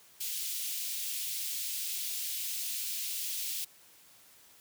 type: high-pass noise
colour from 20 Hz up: white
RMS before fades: -36 dBFS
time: 0.2-3.65 s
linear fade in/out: 10 ms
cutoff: 2600 Hz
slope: 24 dB/octave
effects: white hiss -59 dBFS RMS until 4.6 s + high-pass 60 Hz 12 dB/octave